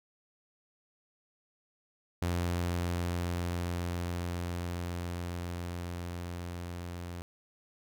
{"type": "tone with level ramp", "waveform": "sawtooth", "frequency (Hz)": 87.31, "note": "F2", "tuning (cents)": 0, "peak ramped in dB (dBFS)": [-25, -35], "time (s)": [2.22, 7.22], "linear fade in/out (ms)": 0, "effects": []}